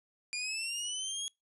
20% pulse linear sweep, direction up, 2400 to 3327 Hz, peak -29 dBFS, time 0.33-1.28 s, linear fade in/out 0 ms, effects noise-tail reverb RT60 0.2 s tail -26 dB re dry + resampled to 24000 Hz

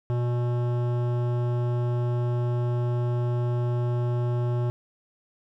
sine tone with hard clipping, 121.2 Hz, B2, 32 cents flat, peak -25 dBFS, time 0.1-4.7 s, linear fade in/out 0 ms, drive 15 dB, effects none

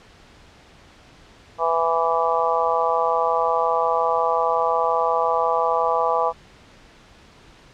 harmonic tone, 165.6 Hz, E3, 8 cents sharp, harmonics 3 / 4 / 5 / 6 / 7, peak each -24 / -24 / -24 / -24 / -24 dBFS, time 1.58-6.33 s, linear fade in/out 50 ms, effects pink hiss -49 dBFS RMS until 7.73 s + low-pass 5000 Hz 12 dB/octave

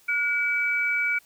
sine tone pair together, 1443.9 / 2292 Hz, F#6 / D7, -43 / -43 cents, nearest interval minor sixth, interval 800 cents, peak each -27 / -23 dBFS, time 0.08-1.19 s, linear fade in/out 10 ms, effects white hiss -58 dBFS RMS until 1.25 s

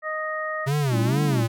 harmonic tone, 622.3 Hz, D#5, in tune, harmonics 1 / 2 / 3, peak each -30 / -30 / -30 dBFS, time 0.02-0.69 s, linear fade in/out 50 ms
square tone with vibrato, 130.81 Hz, C3, in tune, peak -21 dBFS, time 0.66-1.48 s, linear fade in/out 20 ms, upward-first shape sine, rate 2.2 Hz, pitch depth 230 cents each way
triangle chord, A dominant seventh, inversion third, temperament equal with one note detuned, 194.76 / 220 / 277.2 / 329.6 Hz, G3 / A3 / C#4 / E4, -11 / 0 / 0 / 0 cents, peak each -27 / -31 / -28 / -28 dBFS, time 0.9-1.46 s, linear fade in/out 50 ms
effects none

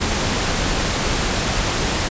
pink noise, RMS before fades -20 dBFS, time 0-2.09 s, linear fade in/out 20 ms, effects resampled to 16000 Hz

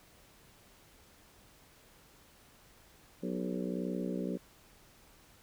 harmonic tone with a mistuned harmonic, 61.74 Hz, B1, in tune, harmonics 3 / 4 / 5 / 6 / 7 / 8 / 9, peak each -37 / -39 / -41 / -43 / -44 / -45 / -46 dBFS, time 3.22-4.38 s, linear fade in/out 20 ms, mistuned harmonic 6, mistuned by +44 cents, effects pink hiss -61 dBFS RMS until 5.42 s

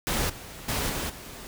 pink noise with level steps, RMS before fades -27 / -42 / -28 / -31 / -42 dBFS, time 0.07-1.47 s, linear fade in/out 0 ms, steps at 0.29 / 0.68 / 0.89 / 1.09 s, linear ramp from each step 10 ms, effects none

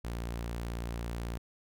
sawtooth tone, 58.2 Hz, A#1, 2 cents flat, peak -31 dBFS, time 0.04-1.38 s, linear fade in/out 10 ms, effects none

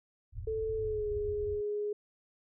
white low-pass noise, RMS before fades -42 dBFS, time 0.32-1.62 s, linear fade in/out 50 ms, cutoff 110 Hz, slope 96 dB/octave
sine tone with pitch glide, 440 to 416 Hz, A4 to G#4, 0 to +3 cents, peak -31 dBFS, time 0.47-1.93 s, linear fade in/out 5 ms, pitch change -97 cents, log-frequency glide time 0.76-1.11 s
effects none

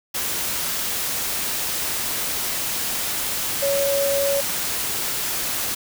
sine tone in noise, 559 Hz, C#5, 14 cents sharp, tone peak -19 dBFS, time 3.62-4.41 s, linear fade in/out 10 ms, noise white, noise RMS -25 dBFS, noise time 0.14-5.75 s, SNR +3 dB, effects none

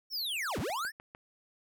square linear two-way sweep, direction down then up, 5588 to 58.8 to 1847 Hz, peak -33 dBFS, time 0.1-0.92 s, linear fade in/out 50 ms, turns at 0.59 s
click train, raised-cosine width 0.5 ms, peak -32 dBFS, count 4, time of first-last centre 0.7-1.149 s, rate 6.68 Hz
effects none

